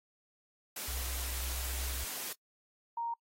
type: high-pass noise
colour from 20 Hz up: white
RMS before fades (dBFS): -40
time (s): 0.76-2.33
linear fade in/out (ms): 5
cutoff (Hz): 180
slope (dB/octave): 12
type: tone with pitch glide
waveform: sine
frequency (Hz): 63.8 to 64.36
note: C2 to C2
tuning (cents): -43 to -28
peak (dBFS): -37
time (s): 0.88-2.04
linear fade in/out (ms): 5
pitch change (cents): +15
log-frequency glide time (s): 1.32-1.67
type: tone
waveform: sine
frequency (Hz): 932.3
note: A#5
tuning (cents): 0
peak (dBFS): -33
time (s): 2.97-3.14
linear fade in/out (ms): 5
effects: noise-tail reverb RT60 0.1 s tail -26 dB re dry + AAC 48 kbps

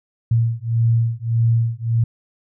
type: beating tone pair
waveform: sine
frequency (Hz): 114.6 / 116.3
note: A#2 / A#2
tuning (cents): -29 / -4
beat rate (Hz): 1.7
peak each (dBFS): -18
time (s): 0.31-2.04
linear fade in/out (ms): 5
effects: none

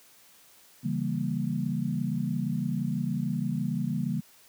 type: chord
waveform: sine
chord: C# diminished seventh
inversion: none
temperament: equal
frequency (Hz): 138.59 / 164.81 / 196 / 233.1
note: C#3 / E3 / G3 / Bb3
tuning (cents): 0 / 0 / 0 / 0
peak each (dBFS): -32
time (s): 0.83-4.21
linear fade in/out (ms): 20
effects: white hiss -57 dBFS RMS until 4.48 s + high-pass 80 Hz 12 dB/octave

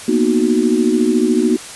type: chord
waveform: sine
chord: B major seventh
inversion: third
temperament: equal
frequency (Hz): 233.1 / 246.9 / 311.1 / 370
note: A#3 / B3 / D#4 / F#4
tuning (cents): 0 / 0 / 0 / 0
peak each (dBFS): -17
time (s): 0.08-1.57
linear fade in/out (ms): 5
effects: white hiss -32 dBFS RMS until 1.75 s + resampled to 24000 Hz

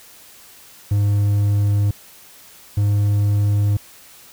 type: tone pair in turn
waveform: triangle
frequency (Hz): 102.2 / 102.58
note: G#2 / G#2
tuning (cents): -27 / -21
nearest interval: unison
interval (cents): 6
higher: second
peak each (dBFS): -12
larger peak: neither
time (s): 0.91-1.91 / 2.77-3.77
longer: neither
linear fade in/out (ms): 5
effects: white hiss -45 dBFS RMS until 4.32 s

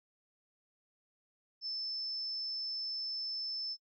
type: tone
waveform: sine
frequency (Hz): 5274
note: E8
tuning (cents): 0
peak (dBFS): -36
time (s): 1.61-3.77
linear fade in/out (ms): 50
effects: noise-tail reverb RT60 0.1 s tail -22 dB re dry

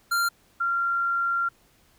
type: tone pair in turn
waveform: square / sine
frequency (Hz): 1387 / 1380.6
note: F6 / F6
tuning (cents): -12 / -20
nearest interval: unison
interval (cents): 8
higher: first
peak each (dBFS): -22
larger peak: neither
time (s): 0.11-0.29 / 0.6-1.49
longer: second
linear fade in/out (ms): 10
effects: pink hiss -61 dBFS RMS until 1.98 s

